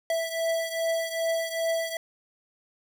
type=beating tone pair; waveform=square; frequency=658 / 660.5 Hz; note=E5 / E5; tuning=-3 / +3 cents; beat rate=2.5 Hz; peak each=-28 / -32 dBFS; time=0.1-1.97 s; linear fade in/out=2 ms; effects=10-bit